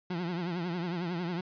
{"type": "tone with vibrato", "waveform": "30% pulse", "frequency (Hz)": 174.1, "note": "F3", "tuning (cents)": -5, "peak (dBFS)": -29, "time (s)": [0.1, 1.41], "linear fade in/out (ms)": 5, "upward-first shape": "triangle", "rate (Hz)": 11, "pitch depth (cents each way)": 120, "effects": ["resampled to 11025 Hz"]}